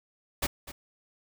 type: noise with echo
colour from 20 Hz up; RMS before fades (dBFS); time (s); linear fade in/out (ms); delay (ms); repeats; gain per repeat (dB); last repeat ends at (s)
pink; -28; 0.42-0.47; 10; 250; 1; -14; 0.72
effects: none